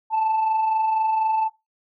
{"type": "tone pair together", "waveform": "sine", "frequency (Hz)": [855.9, 880], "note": ["A5", "A5"], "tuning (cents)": [-48, 0], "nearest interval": "unison", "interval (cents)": 48, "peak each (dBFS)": [-28, -17], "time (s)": [0.1, 1.5], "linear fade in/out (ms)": 50, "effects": ["noise-tail reverb RT60 0.2 s tail -20 dB re dry", "tanh soft clip ceiling -16 dBFS"]}